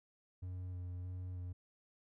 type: tone with vibrato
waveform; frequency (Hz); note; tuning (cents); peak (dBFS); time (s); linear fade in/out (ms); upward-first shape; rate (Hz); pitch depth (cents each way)
triangle; 90.4; F#2; -40; -39; 0.42-1.53; 10; square; 1.6; 15
effects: none